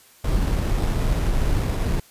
brown noise with sample-and-hold, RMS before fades -21 dBFS, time 0.24-2 s, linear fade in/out 5 ms, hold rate 4410 Hz, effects white hiss -52 dBFS RMS until 2.1 s + resampled to 32000 Hz

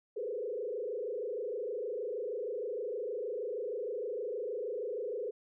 sine tone with frequency modulation, 457.5 Hz, A#4, 32 cents flat, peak -34 dBFS, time 0.16-5.31 s, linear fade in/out 10 ms, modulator 26.4 Hz, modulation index 2.2, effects none

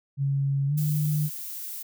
sine tone with pitch glide, 138.59 to 151.13 Hz, C#3 to D3, 0 to +50 cents, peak -22 dBFS, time 0.17-1.3 s, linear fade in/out 50 ms, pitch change +150 cents, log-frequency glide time 0.67-0.76 s
violet noise, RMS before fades -36 dBFS, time 0.77-1.83 s, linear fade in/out 10 ms
effects none

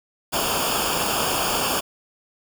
pink noise with comb filter, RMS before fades -23 dBFS, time 0.32-1.81 s, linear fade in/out 20 ms, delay 0.5 ms, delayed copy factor -0.85, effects none

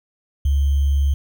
sine tone with sample-and-hold, 70 Hz, C#2, 18 cents sharp, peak -14 dBFS, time 0.45-1.14 s, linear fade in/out 5 ms, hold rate 3150 Hz, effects none

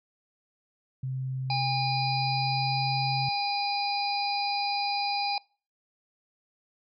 sine tone with pitch glide, 130.81 to 133.33 Hz, C3 to C3, 0 to +33 cents, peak -29 dBFS, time 1.03-3.29 s, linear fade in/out 5 ms, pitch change +33 cents, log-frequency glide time 1.8-2.9 s
harmonic tone, 812 Hz, G#5, 39 cents flat, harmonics 1 / 3 / 5 / 6, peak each -28 / -35 / -35 / -33 dBFS, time 1.5-5.38 s, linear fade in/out 2 ms
effects noise-tail reverb RT60 0.4 s tail -25 dB re dry

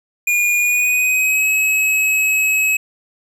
square tone with pitch glide, 2434 to 2564 Hz, D#7 to E7, -39 to -49 cents, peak -14 dBFS, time 0.27-2.77 s, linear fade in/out 5 ms, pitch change +90 cents, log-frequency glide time 0.58-1.48 s, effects none

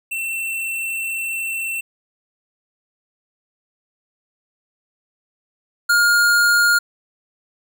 square tone pair in turn, 2693 / 1418.8 Hz, E7 / F6, +36 / +27 cents, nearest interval major seventh, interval 1109 cents, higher first, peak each -23 / -13 dBFS, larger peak second, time 0.11-1.81 / 5.89-6.79 s, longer first, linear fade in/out 10 ms, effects none

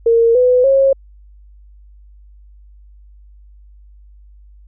sine tone with pitch steps, 461.3 / 500.2 / 542.3 Hz, A#4 / B4 / C#5, -18 / +22 / -38 cents, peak -8 dBFS, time 0.06-0.93 s, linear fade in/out 5 ms, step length 290 ms, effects added 50 Hz sine -40 dBFS peak until 4.67 s

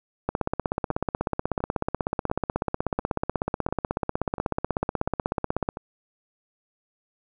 two click trains, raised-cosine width 1 ms, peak -10 / -19 dBFS, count 89 / 8, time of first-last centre 0.29-5.689 / 0.91-5.771 s, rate 16.3 / 1.44 Hz, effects none

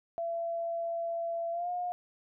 sine tone with pitch glide, 674 to 714.1 Hz, E5 to F5, +38 to +38 cents, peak -31 dBFS, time 0.18-1.92 s, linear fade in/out 0 ms, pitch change +100 cents, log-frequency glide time 1.51-1.7 s, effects none

